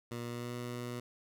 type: tone with pitch glide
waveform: 15% pulse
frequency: 119.1 to 121.6 Hz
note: A#2 to B2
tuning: +38 to -26 cents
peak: -32 dBFS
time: 0.11-1 s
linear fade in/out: 5 ms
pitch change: +36 cents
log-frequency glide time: 0.23-0.55 s
effects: none